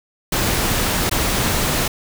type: noise with dropouts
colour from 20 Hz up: pink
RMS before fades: -19 dBFS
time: 0.32-1.88 s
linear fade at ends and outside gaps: 5 ms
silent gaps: 1.096-1.112 s
effects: none